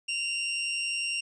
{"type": "tone with amplitude modulation", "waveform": "sawtooth", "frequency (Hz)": 2771, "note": "F7", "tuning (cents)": -14, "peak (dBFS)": -23, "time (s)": [0.08, 1.21], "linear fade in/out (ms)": 10, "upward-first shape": "sine", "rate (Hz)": 180, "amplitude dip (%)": 45, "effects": ["resampled to 22050 Hz"]}